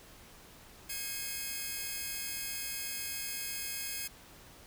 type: tone cluster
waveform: 5% pulse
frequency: 1632 / 2160 / 2541 Hz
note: G#6 / C#7 / D#7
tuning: -31 / -45 / +36 cents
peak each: -31 dBFS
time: 0.89-4.08 s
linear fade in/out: 10 ms
effects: pink hiss -55 dBFS RMS until 4.66 s